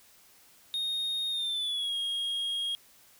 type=tone with pitch glide; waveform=triangle; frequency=3709 to 3266 Hz; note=A#7 to G#7; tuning=-9 to -30 cents; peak=-28 dBFS; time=0.74-2.75 s; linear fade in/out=0 ms; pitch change=-221 cents; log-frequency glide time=1.3-1.96 s; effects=white hiss -59 dBFS RMS until 3.19 s